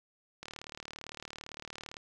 click train, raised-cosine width 0.2 ms, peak -25 dBFS, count 59, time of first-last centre 0.43-1.968 s, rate 37.7 Hz, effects none

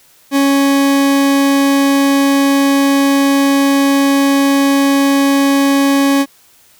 40% pulse tone, 277.2 Hz, C#4, in tune, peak -8 dBFS, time 0.31-6.26 s, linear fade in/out 50 ms, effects white hiss -48 dBFS RMS until 6.79 s

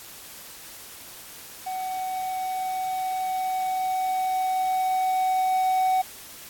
triangle tone with level ramp, 750 Hz, F#5, 23 cents sharp, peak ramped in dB -26 to -17 dBFS, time 1.66-6.02 s, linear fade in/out 10 ms, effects white hiss -43 dBFS RMS until 6.49 s + AAC 64 kbps

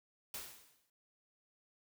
white noise with exponential decay, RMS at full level -42 dBFS, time 0.34-0.9 s, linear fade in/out 2 ms, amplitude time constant 120 ms, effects none

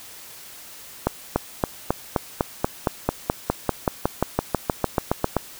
accelerating click train, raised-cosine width 1 ms, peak -4 dBFS, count 23, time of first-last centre 1.07-5.367 s, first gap 290 ms, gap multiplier 0.96, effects white hiss -42 dBFS RMS until 5.59 s

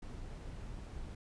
brown noise, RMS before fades -45 dBFS, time 0.02-1.15 s, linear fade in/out 5 ms, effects resampled to 22050 Hz

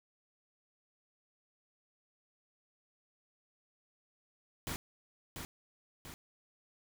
pink noise with echo, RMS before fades -39 dBFS, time 4.67-4.76 s, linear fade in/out 0 ms, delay 690 ms, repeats 2, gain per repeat -5 dB, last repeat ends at 6.14 s, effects none

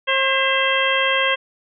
harmonic tone with a mistuned harmonic, 535 Hz, C5, 38 cents sharp, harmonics 1 / 2 / 3 / 4 / 5 / 6, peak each -23 / -23 / -23 / -23 / -23 / -23 dBFS, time 0.07-1.36 s, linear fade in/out 20 ms, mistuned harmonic 4, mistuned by -80 cents, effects none

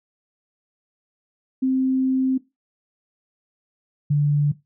sine tone pair in turn, 261.6 / 146.06 Hz, C4 / D3, 0 / -9 cents, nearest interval minor seventh, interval 1009 cents, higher first, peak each -17 / -15 dBFS, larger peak second, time 1.62-2.38 / 4.1-4.52 s, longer first, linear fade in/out 10 ms, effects noise-tail reverb RT60 0.2 s tail -17 dB re dry

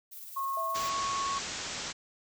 violet noise with tremolo, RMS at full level -44 dBFS, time 0.11-0.9 s, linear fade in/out 20 ms, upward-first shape sine, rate 19 Hz, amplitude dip 30%
sine tone with pitch glide, 1087 to 1104.1 Hz, C#6 to C#6, -34 to -7 cents, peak -30 dBFS, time 0.36-1.39 s, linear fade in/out 10 ms, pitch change +27 cents, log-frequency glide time 0.68-0.8 s
sine tone with exponential decay, 660 Hz, E5, 2 cents sharp, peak -35 dBFS, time 0.57-1.72 s, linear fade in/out 2 ms, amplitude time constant 250 ms
white low-pass noise, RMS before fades -38 dBFS, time 0.74-1.93 s, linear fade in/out 20 ms, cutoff 7600 Hz, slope 96 dB/octave
effects none

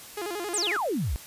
sawtooth tone with vibrato, 380 Hz, F#4, 46 cents sharp, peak -27 dBFS, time 0.17-0.77 s, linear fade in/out 5 ms, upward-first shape square, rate 11 Hz, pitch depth 160 cents each way
sine exponential sweep, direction down, 9190 to 50.1 Hz, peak -25 dBFS, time 0.54-1.16 s, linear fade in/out 0 ms
effects white hiss -45 dBFS RMS until 1.26 s + resampled to 32000 Hz

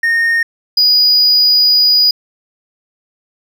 triangle tone pair in turn, 1843 / 4920 Hz, A#6 / D#8, -20 / -20 cents, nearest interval octave + perfect fourth, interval 1700 cents, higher second, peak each -8 / -5 dBFS, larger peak second, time 0.03-0.43 / 0.77-2.11 s, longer second, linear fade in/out 5 ms, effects tanh soft clip ceiling -1 dBFS

